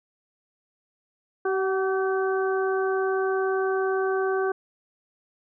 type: harmonic tone with a mistuned harmonic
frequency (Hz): 383.2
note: G4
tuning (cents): -39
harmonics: 1 / 2 / 3 / 4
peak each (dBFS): -23 / -31 / -33 / -32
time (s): 1.45-4.52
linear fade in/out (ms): 5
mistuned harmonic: 2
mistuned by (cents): -30
effects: none